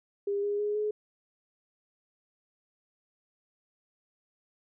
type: tone with pitch steps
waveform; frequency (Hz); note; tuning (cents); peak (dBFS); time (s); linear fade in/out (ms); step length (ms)
sine; 402.9 / 409.5 / 416.1 / 422.9; G4 / G#4 / G#4 / G#4; +48 / -24 / +3 / +31; -27; 0.27-0.91; 5; 160
effects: none